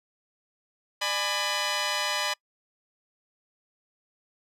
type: chord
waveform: 10% pulse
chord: G# diminished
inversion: second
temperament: just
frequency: 598 / 830.6 / 996.7 Hz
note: D5 / G#5 / B5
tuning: +31 / 0 / +16 cents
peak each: -23 / -24 / -21 dBFS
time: 1.01-2.34 s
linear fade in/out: 10 ms
effects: noise-tail reverb RT60 0.1 s tail -26 dB re dry + low-pass 10000 Hz 12 dB/octave